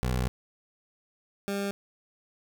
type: tone pair in turn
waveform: 20% pulse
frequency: 62.6 / 199.55 Hz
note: B1 / G3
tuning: +24 / +31 cents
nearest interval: octave + minor sixth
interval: 2007 cents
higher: second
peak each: -21 / -24 dBFS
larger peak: first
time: 0.03-0.28 / 1.48-1.71 s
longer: first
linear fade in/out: 0 ms
effects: none